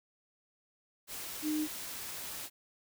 sine tone in noise, 306.1 Hz, D#4, 28 cents flat, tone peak -30 dBFS, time 1.42-1.68 s, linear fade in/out 50 ms, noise white, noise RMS -42 dBFS, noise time 1.07-2.5 s, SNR +9 dB, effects none

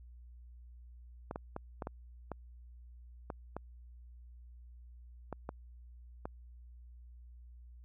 clicks, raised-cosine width 1 ms, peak -25 dBFS, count 11, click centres 1.311 / 1.359 / 1.564 / 1.822 / 1.871 / 2.317 / 3.302 / 3.566 / 5.327 / 5.491 / 6.255 s, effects added 60 Hz sine -51 dBFS peak until 7.84 s

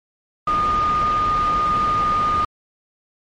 sine tone in noise, 1223 Hz, D#6, 30 cents flat, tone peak -16 dBFS, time 0.47-2.45 s, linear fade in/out 5 ms, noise pink, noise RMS -27 dBFS, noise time 0.47-2.45 s, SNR +8 dB, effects low-pass 3000 Hz 12 dB/octave + MP3 48 kbps

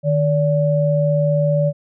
sine tone pair together, 152.5 / 576.5 Hz, D#3 / D5, -34 / -32 cents, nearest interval octave + major seventh, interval 2302 cents, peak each -16 / -17 dBFS, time 0.03-1.73 s, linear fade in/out 50 ms, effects none

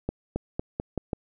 accelerating click train, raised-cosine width 2 ms, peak -14 dBFS, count 6, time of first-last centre 0.09-1.132 s, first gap 270 ms, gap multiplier 0.87, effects none

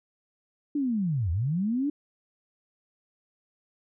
sine linear two-way sweep, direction down then up, 300 to 77.7 to 300 Hz, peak -24 dBFS, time 0.75-1.9 s, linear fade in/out 5 ms, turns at 1.31 s, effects none

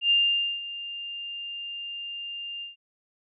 sine tone with ADSR envelope, 2800 Hz, F7, 4 cents sharp, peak -17 dBFS, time 0.01-2.76 s, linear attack 93 ms, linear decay 500 ms, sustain -16 dB, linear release 140 ms, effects none

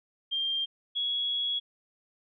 sine tone pair in turn, 3188 / 3344 Hz, G7 / G#7, +28 / +11 cents, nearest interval minor second, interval 83 cents, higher second, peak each -27 dBFS, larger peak neither, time 0.31-0.66 / 0.95-1.6 s, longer second, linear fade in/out 20 ms, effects none

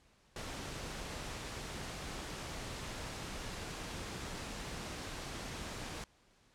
pink noise, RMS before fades -43 dBFS, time 0.36-6.04 s, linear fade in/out 2 ms, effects pink hiss -68 dBFS RMS until 6.54 s + low-pass 8000 Hz 12 dB/octave

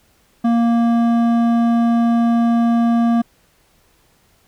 sine tone with hard clipping, 233.4 Hz, A#3, 2 cents sharp, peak -14 dBFS, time 0.44-3.22 s, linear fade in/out 10 ms, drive 10 dB, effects pink hiss -57 dBFS RMS until 4.47 s

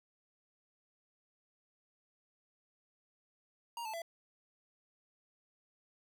square tone with pitch steps, 938 / 875 / 670 Hz, A#5 / A5 / E5, +11 / -10 / +28 cents, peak -40 dBFS, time 3.77-4.019 s, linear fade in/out 2 ms, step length 83 ms, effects none

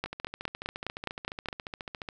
two click trains, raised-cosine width 0.3 ms, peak -21 / -15 dBFS, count 30 / 8, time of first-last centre 0.06-2.088 / 0.04-1.486 s, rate 14.3 / 4.84 Hz, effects none

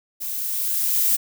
violet noise with level ramp, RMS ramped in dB -29 to -18 dBFS, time 0.2-1.17 s, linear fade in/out 20 ms, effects none

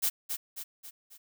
blue noise with echo, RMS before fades -27 dBFS, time 0.02-0.1 s, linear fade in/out 20 ms, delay 270 ms, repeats 4, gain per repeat -6 dB, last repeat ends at 1.18 s, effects none

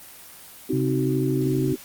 sine chord, C diminished, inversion none, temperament just, 261.6 / 314 / 376.7 Hz, C4 / Eb4 / Gb4, 0 / +16 / +31 cents, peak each -26 dBFS, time 0.69-1.76 s, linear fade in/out 10 ms
sine tone with pitch glide, 133.7 to 134.55 Hz, C3 to C3, +38 to +49 cents, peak -24 dBFS, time 0.73-1.73 s, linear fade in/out 2 ms, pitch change +11 cents, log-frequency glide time 0.99-1.27 s
effects white hiss -44 dBFS RMS until 1.84 s + Opus 24 kbps

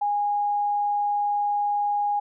sine tone, 822 Hz, G#5, 18 cents flat, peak -21 dBFS, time 0.01-2.2 s, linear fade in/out 10 ms, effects none

